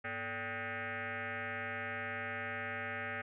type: tone with frequency modulation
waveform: sine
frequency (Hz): 100.9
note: G#2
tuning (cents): -49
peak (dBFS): -37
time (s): 0.04-3.22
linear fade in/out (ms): 10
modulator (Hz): 340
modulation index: 6.3
effects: none